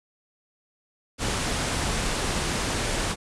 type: low-pass noise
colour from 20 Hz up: pink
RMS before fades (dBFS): -27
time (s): 1.18-3.16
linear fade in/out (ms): 50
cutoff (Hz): 10000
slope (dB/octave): 48
effects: none